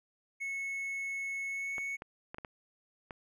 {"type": "tone with pitch glide", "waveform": "triangle", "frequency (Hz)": [2196, 2214], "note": ["C#7", "C#7"], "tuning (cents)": [-17, -3], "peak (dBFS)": -33, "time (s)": [0.4, 1.97], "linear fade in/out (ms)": 20, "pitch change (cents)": 14, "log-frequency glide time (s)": [1.48, 1.76]}
{"type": "clicks", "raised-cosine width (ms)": 0.5, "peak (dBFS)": -27, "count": 6, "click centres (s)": [1.782, 2.021, 2.345, 2.384, 2.448, 3.108]}
{"effects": []}